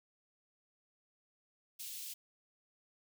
white high-pass noise, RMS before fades -45 dBFS, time 1.79-2.14 s, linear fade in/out 10 ms, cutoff 2800 Hz, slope 24 dB/octave, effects none

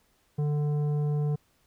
sine tone with tanh clipping, 147.8 Hz, D3, 11 cents sharp, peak -26 dBFS, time 0.38-1.36 s, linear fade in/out 10 ms, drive 10 dB, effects pink hiss -68 dBFS RMS until 1.66 s

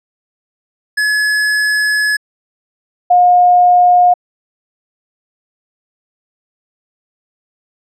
square / sine tone pair in turn, 1701 / 715.2 Hz, G#6 / F5, +41 / +41 cents, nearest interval octave + minor third, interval 1500 cents, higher first, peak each -12 / -5 dBFS, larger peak second, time 0.97-2.17 / 3.1-4.14 s, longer first, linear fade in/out 10 ms, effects low-pass 9000 Hz 12 dB/octave

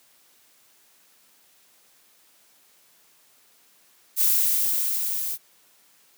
violet noise with level ramp, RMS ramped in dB -19 to -29 dBFS, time 4.16-5.38 s, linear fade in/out 50 ms, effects white hiss -59 dBFS RMS until 6.17 s + high-pass 150 Hz 12 dB/octave

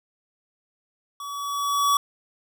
square tone with level ramp, 1137 Hz, C#6, 44 cents sharp, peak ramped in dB -34 to -17 dBFS, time 1.2-1.97 s, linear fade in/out 2 ms, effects none

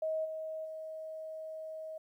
sine tone with level steps, 633 Hz, D#5, 30 cents sharp, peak -31 / -37 / -40 dBFS, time 0.02-1.98 s, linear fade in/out 5 ms, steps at 0.24 / 0.64 s, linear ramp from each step 20 ms, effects 12-bit

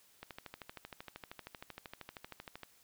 click train, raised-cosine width 0.3 ms, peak -29 dBFS, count 32, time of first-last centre 0.23-2.633 s, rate 12.9 Hz, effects white hiss -66 dBFS RMS until 2.83 s

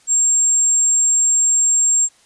sine tone, 7459 Hz, A#8, in tune, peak -12 dBFS, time 0.07-2.09 s, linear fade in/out 50 ms, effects white hiss -53 dBFS RMS until 2.25 s + resampled to 22050 Hz

